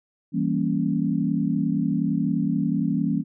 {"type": "chord", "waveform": "sine", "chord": "E diminished seventh", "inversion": "none", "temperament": "equal", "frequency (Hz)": [164.81, 196, 233.1, 277.2], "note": ["E3", "G3", "Bb3", "Db4"], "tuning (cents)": [0, 0, 0, 0], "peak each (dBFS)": [-26, -26, -26, -26], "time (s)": [0.32, 3.24], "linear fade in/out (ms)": 50, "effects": []}